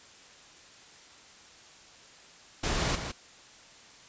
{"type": "noise with echo", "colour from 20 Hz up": "pink", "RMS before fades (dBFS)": -29, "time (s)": [2.63, 2.96], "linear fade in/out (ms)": 10, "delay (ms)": 160, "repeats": 1, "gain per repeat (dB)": -7, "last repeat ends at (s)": 3.12, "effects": ["white hiss -53 dBFS RMS until 4.08 s", "resampled to 16000 Hz"]}